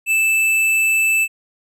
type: tone with hard clipping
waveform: sine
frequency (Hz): 2637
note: E7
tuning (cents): 0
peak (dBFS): -15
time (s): 0.06-1.28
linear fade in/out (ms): 50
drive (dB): 11
effects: none